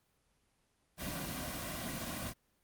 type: noise with comb filter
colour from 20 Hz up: pink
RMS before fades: -40 dBFS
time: 0.97-2.34 s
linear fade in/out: 50 ms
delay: 2.3 ms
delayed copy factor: -0.8
effects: pink hiss -75 dBFS RMS until 2.63 s + Opus 24 kbps